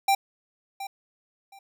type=tone with echo; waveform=square; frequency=787 Hz; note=G5; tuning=7 cents sharp; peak=-19 dBFS; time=0.08-0.15 s; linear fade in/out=5 ms; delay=720 ms; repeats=2; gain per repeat=-14 dB; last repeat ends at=1.59 s; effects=none